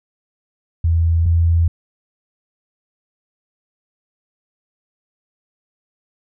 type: tone pair in turn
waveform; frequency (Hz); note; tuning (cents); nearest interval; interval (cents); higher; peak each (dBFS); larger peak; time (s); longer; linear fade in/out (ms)
sine; 83 / 83.82; E2 / E2; +12 / +29; unison; 17; second; -12 / -11; second; 0.84-1.26 / 1.26-1.68; neither; 5
effects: none